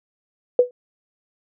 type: tone with exponential decay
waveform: sine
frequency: 493.9 Hz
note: B4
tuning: in tune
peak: -6 dBFS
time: 0.59-0.71 s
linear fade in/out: 2 ms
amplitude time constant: 25 ms
effects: none